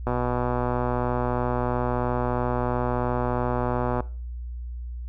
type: click train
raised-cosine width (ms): 1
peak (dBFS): -12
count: 485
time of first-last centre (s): 0.07-4.005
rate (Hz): 123
effects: noise-tail reverb RT60 0.4 s tail -20 dB re dry + added 60 Hz sine -31 dBFS peak until 5.08 s